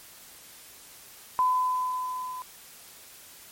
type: tone with level ramp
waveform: sine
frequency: 1010 Hz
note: B5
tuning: 39 cents sharp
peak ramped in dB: -19 to -34 dBFS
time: 1.39-2.42 s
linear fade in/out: 0 ms
effects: white hiss -49 dBFS RMS until 3.51 s + MP3 64 kbps